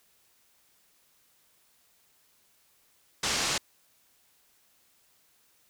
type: low-pass noise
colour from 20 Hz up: white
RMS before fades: -29 dBFS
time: 3.23-3.58 s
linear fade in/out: 5 ms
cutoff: 7200 Hz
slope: 24 dB/octave
effects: white hiss -66 dBFS RMS until 5.69 s